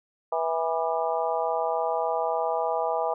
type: harmonic tone with a mistuned harmonic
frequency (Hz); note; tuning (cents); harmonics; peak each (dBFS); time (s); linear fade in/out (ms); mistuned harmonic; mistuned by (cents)
163.5; E3; -14; 3 / 4 / 5 / 6 / 7; -30 / -28 / -29 / -32 / -35; 0.32-3.14; 5; 7; +69
effects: none